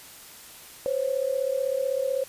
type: tone pair together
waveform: sine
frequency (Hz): 511 / 546.9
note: C5 / C#5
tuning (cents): -41 / -23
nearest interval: minor second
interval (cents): 118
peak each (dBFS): -27 / -26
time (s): 0.86-2.24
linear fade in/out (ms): 0
effects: white hiss -46 dBFS RMS until 2.28 s + resampled to 32000 Hz